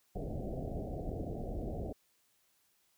pink low-pass noise, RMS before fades -39 dBFS, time 0.15-1.93 s, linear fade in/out 10 ms, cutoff 740 Hz, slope 96 dB/octave, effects white hiss -73 dBFS RMS until 2.97 s

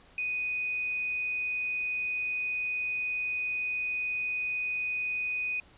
sine tone with quantisation, 2489 Hz, D#7, in tune, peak -29 dBFS, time 0.18-5.6 s, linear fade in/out 2 ms, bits 9, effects pink hiss -58 dBFS RMS until 5.77 s + resampled to 8000 Hz

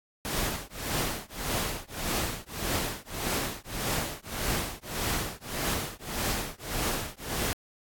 pink noise with tremolo, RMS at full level -28 dBFS, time 0.25-7.53 s, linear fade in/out 0 ms, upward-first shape triangle, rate 1.7 Hz, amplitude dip 100%, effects AAC 64 kbps

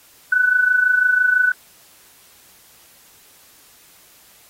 sine tone with amplitude modulation, 1494 Hz, F#6, 16 cents sharp, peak -10 dBFS, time 0.32-1.52 s, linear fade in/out 5 ms, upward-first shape sine, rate 26 Hz, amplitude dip 65%, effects white hiss -50 dBFS RMS until 4.49 s + AAC 48 kbps

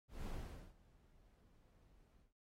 brown noise with ADSR envelope, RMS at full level -44 dBFS, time 0.08-2.33 s, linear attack 170 ms, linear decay 480 ms, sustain -24 dB, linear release 140 ms, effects AAC 48 kbps

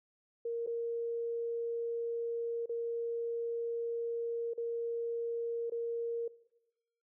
sine tone with dropouts, 466.2 Hz, A#4, in tune, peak -33 dBFS, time 0.45-6.28 s, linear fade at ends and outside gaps 5 ms, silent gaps 0.664-0.672 / 2.659-2.693 / 4.536-4.577 / 5.699-5.719 s, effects noise-tail reverb RT60 1.0 s tail -20 dB re dry

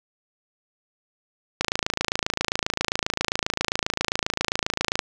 click train, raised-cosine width 0.2 ms, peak -4 dBFS, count 94, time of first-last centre 1.61-4.992 s, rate 27.5 Hz, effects none

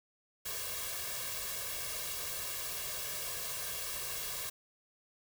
white noise with comb filter, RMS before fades -39 dBFS, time 0.45-4.5 s, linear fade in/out 10 ms, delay 1.8 ms, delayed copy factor +0.95, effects none

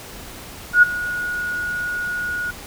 sine tone with ADSR envelope, 1450 Hz, F#6, 35 cents flat, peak -5 dBFS, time 0.73-2.51 s, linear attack 95 ms, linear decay 15 ms, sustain -17 dB, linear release 8 ms, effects pink hiss -37 dBFS RMS until 2.66 s

